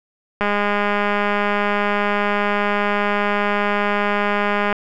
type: click train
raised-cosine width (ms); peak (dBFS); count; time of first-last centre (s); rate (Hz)
0.5; -5; 886; 0.41-4.727; 205
effects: none